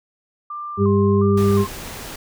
sine tone with vibrato, 1121 Hz, C#6, 19 cents sharp, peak -27 dBFS, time 0.5-1.67 s, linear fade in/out 5 ms, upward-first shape square, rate 1.4 Hz, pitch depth 100 cents each way
harmonic tone, 99.7 Hz, G2, 30 cents sharp, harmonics 1 / 2 / 4, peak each -18 / -17 / -17 dBFS, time 0.77-1.66 s, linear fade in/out 50 ms
pink noise, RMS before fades -33 dBFS, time 1.37-2.16 s, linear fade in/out 5 ms
effects none

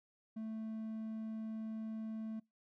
triangle tone, 220.4 Hz, A3, 3 cents sharp, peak -38 dBFS, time 0.36-2.4 s, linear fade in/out 10 ms, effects noise-tail reverb RT60 0.2 s tail -26 dB re dry

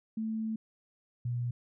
sine tone pair in turn, 220.7 / 121.1 Hz, A3 / B2, +5 / -34 cents, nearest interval minor seventh, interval 1039 cents, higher first, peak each -31 / -30 dBFS, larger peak second, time 0.17-0.56 / 1.25-1.51 s, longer first, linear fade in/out 5 ms, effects none

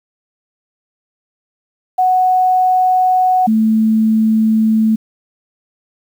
sine tone pair in turn, 740 / 220 Hz, F#5 / A3, 0 / 0 cents, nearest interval octave + major sixth, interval 2100 cents, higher first, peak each -9 dBFS, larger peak neither, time 1.98-3.47 / 3.47-4.96 s, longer neither, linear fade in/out 10 ms, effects 7-bit

